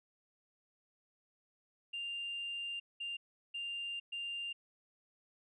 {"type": "tone bursts at uneven times", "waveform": "sine", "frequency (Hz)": 2794, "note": "F7", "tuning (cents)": 0, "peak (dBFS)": -37, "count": 4, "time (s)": [[1.93, 2.8], [3, 3.17], [3.54, 4], [4.12, 4.53]], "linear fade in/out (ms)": 10, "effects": ["tanh soft clip ceiling -34 dBFS"]}